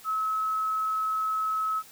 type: tone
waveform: sine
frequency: 1290 Hz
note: E6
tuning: 38 cents flat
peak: -25 dBFS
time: 0.04-1.83 s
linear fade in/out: 50 ms
effects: white hiss -51 dBFS RMS until 1.91 s